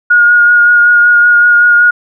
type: tone with vibrato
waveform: sine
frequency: 1435 Hz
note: F6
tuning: 47 cents sharp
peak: -3 dBFS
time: 0.1-1.91 s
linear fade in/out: 10 ms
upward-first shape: sine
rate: 5.3 Hz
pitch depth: 16 cents each way
effects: none